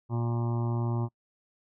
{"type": "harmonic tone", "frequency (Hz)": 117.8, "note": "A#2", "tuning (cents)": 19, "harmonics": [1, 2, 3, 5, 6, 7, 8, 9, 10], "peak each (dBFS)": [-27, -36, -37, -46, -48, -44, -44, -46, -52], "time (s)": [0.09, 1.09], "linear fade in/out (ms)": 50, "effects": ["noise-tail reverb RT60 0.1 s tail -26 dB re dry"]}